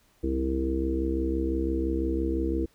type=harmonic tone with a mistuned harmonic; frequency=65.9 Hz; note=C2; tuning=13 cents sharp; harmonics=1 / 3 / 4 / 5 / 6 / 7; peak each=-29 / -37 / -35 / -28 / -39 / -34 dBFS; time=0.23-2.66 s; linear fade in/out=10 ms; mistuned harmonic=3; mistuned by=-31 cents; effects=pink hiss -64 dBFS RMS until 2.74 s